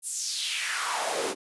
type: noise with high-pass filter sweep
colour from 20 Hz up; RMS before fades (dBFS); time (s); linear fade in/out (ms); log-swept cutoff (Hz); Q
pink; -30; 0.02-1.35; 50; 10000 to 320; 3
effects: resampled to 24000 Hz